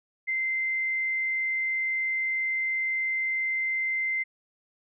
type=tone; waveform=sine; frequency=2079 Hz; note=C7; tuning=12 cents flat; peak=-25 dBFS; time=0.27-4.24 s; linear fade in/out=20 ms; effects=none